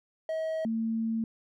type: tone pair in turn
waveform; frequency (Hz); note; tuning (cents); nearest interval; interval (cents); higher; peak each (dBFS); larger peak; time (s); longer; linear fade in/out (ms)
triangle / sine; 639 / 225; D#5 / A3; +46 / +39; octave + tritone; 1807; first; -27; neither; 0.29-0.65 / 0.65-1.24; second; 2
effects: none